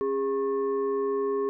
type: tone with frequency modulation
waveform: sine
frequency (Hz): 407.6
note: G#4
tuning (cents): -32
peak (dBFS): -24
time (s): 0.01-1.49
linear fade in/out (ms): 0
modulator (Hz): 682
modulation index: 0.56
effects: none